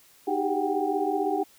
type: tone cluster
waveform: sine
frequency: 309.9 / 386.8 / 402.7 / 746 / 792 Hz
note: D#4 / G4 / G4 / F#5 / G5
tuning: -7 / -23 / +47 / +14 / +18 cents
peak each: -30 dBFS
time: 0.27-1.44 s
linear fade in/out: 10 ms
effects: white hiss -57 dBFS RMS until 1.58 s